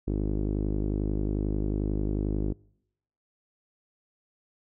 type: tone with low-pass filter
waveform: sawtooth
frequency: 51.2 Hz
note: G#1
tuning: 24 cents flat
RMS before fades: -28 dBFS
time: 0.07-2.53 s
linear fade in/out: 10 ms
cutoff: 340 Hz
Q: 2.8
effects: noise-tail reverb RT60 0.8 s tail -26 dB re dry